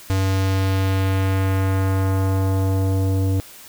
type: tone with low-pass filter sweep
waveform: square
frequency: 95.8 Hz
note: G2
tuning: 39 cents flat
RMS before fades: -19 dBFS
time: 0.1-3.4 s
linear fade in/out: 0 ms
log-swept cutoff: 7900 to 420 Hz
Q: 1
effects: white hiss -42 dBFS RMS until 3.68 s